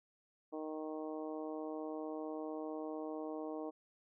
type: harmonic tone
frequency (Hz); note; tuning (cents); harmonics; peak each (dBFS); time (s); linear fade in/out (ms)
155.56; D#3; 0; 2 / 3 / 4 / 5 / 6 / 7; -43 / -45 / -47 / -51 / -55 / -55; 0.52-3.71; 20
effects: none